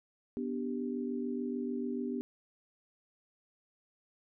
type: chord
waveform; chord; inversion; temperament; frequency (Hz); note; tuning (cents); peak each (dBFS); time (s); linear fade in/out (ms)
sine; G major; first; equal; 246.9 / 293.7 / 392; B3 / D4 / G4; 0 / 0 / 0; -35 / -40 / -39; 0.37-2.21; 0
effects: none